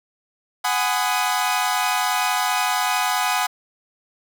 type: chord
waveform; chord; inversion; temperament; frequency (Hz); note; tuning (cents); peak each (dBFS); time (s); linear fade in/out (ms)
sawtooth; G# minor seventh; third; equal with one note detuned; 740 / 830.6 / 1004.5 / 1244.5; F#5 / G#5 / B5 / D#6; 0 / 0 / +29 / 0; -20 / -21 / -22 / -22; 0.64-3.47; 10
effects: none